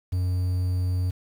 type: tone with quantisation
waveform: triangle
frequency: 90.9 Hz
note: F#2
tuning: 30 cents flat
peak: -20 dBFS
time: 0.12-1.11 s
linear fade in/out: 10 ms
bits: 8
effects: none